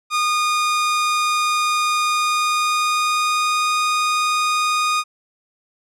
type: tone with pitch glide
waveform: sawtooth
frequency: 1225 to 1232.8 Hz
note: D#6 to D#6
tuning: -27 to -16 cents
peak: -13 dBFS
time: 0.1-5.04 s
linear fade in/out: 50 ms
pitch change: +11 cents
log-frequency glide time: 2.11-3.71 s
effects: low-pass 9000 Hz 12 dB/octave